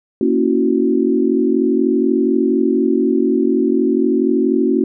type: chord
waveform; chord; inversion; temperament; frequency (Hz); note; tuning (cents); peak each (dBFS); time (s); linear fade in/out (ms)
sine; F# dominant seventh; first; equal; 233.1 / 277.2 / 329.6 / 370; A#3 / C#4 / E4 / F#4; 0 / 0 / 0 / 0; -18 / -17 / -19 / -17; 0.21-4.84; 2
effects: none